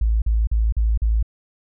sine tone bursts, 55 Hz, A1, in tune, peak -15 dBFS, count 5, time 0.01-1.228 s, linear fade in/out 5 ms, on 210 ms, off 42 ms, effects none

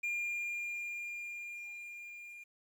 triangle tone with level ramp, 2406 Hz, D7, 41 cents sharp, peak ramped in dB -31 to -46 dBFS, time 0.03-2.44 s, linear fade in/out 10 ms, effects 11-bit

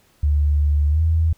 sine tone with pitch glide, 73.42 to 81 Hz, D2 to E2, 0 to -30 cents, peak -14 dBFS, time 0.23-1.33 s, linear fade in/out 5 ms, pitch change +170 cents, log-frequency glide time 0.89-1.02 s, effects pink hiss -58 dBFS RMS until 1.37 s

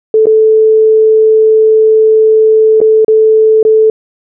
sine tone with dropouts, 437.7 Hz, A4, 9 cents flat, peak -3 dBFS, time 0.14-3.9 s, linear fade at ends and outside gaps 2 ms, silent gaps 0.257-0.268 / 2.804-2.814 / 3.047-3.081 / 3.629-3.65 s, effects none

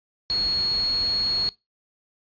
sine tone in noise, 4321 Hz, C#8, 45 cents flat, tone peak -21 dBFS, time 0.3-1.49 s, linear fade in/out 0 ms, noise pink, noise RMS -37 dBFS, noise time 0.3-1.49 s, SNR +13 dB, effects noise-tail reverb RT60 0.2 s tail -20 dB re dry + resampled to 11025 Hz

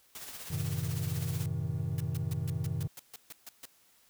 white noise with tremolo, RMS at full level -42 dBFS, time 0.15-1.46 s, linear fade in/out 2 ms, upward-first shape triangle, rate 16 Hz, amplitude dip 55%
triangle chord, F# diminished seventh, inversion none, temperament equal with one note detuned, 92.5 / 110 / 130.81 / 158.37 Hz, F#2 / A2 / C3 / Eb3, 0 / 0 / 0 / +31 cents, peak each -35 / -36 / -34 / -34 dBFS, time 0.5-2.88 s, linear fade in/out 10 ms
white noise bursts, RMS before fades -45 dBFS, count 11, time 1.98-3.655 s, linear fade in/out 2 ms, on 25 ms, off 140 ms
effects white hiss -65 dBFS RMS until 4.09 s

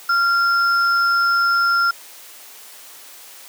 sine tone pair together, 1385 / 5233 Hz, F6 / E8, -15 / -14 cents, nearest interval octave + major seventh, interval 2301 cents, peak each -14 / -26 dBFS, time 0.09-1.91 s, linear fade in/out 5 ms, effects white hiss -41 dBFS RMS until 3.48 s + high-pass 400 Hz 12 dB/octave

